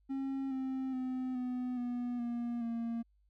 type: tone with pitch steps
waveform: triangle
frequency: 270 / 263.2 / 256.6 / 250.2 / 243.9 / 237.8 / 231.8 Hz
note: C#4 / C4 / C4 / B3 / B3 / A#3 / A#3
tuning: -45 / +10 / -34 / +23 / -21 / +35 / -10 cents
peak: -32 dBFS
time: 0.09-3.03 s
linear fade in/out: 20 ms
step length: 420 ms
effects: added 50 Hz sine -67 dBFS peak until 3.29 s